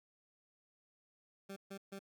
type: tone bursts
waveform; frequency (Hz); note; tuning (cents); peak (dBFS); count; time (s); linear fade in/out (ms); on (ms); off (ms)
20% pulse; 196; G3; 0; -40; 3; 1.49-1.992; 10; 74; 140
effects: none